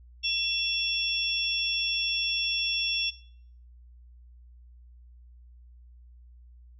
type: tone cluster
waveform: sine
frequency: 2707 / 3406 / 5480 Hz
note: E7 / G#7 / F8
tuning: +45 / +43 / -34 cents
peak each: -30 dBFS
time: 0.23-3.11 s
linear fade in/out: 20 ms
effects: noise-tail reverb RT60 0.6 s tail -20 dB re dry + added 60 Hz sine -49 dBFS peak until 6.79 s